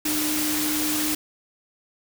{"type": "tone in noise", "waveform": "sine", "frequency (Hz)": 304.1, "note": "D#4", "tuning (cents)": -40, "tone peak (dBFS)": -26, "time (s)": [0.05, 1.15], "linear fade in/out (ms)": 5, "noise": "white", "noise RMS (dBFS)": -26, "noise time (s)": [0.05, 1.15], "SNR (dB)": -3, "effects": []}